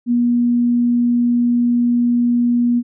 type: tone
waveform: sine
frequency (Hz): 240.4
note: B3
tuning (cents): -46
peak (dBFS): -12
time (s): 0.06-2.83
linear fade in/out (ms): 50
effects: none